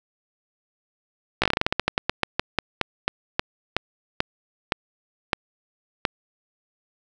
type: slowing click train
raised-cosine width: 0.3 ms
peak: -3 dBFS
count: 25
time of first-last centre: 1.42-6.052 s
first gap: 16 ms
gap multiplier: 1.18
effects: none